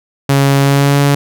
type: tone with pitch glide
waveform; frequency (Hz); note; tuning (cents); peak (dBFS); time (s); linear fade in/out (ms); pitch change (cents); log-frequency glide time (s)
sawtooth; 138.59 to 141.83; C#3 to C#3; 0 to +40; -4; 0.29-1.15; 5; +40; 0.59-0.99
effects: none